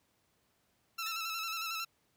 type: tone with vibrato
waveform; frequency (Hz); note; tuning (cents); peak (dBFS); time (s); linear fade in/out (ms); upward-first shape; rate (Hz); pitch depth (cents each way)
15% pulse; 1326; E6; +10; -29; 0.98-1.85; 10; square; 11; 35
type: tone with exponential decay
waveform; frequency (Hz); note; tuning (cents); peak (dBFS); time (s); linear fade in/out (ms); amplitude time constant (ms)
5% pulse; 1804; A6; +43; -29; 1.06-1.21; 5; 31
effects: pink hiss -74 dBFS RMS until 2.16 s + high-pass 80 Hz 12 dB/octave